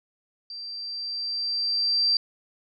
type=tone with level ramp; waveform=sine; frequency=4699 Hz; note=D8; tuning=in tune; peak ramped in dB=-35 to -18 dBFS; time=0.5-2.17 s; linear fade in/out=2 ms; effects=none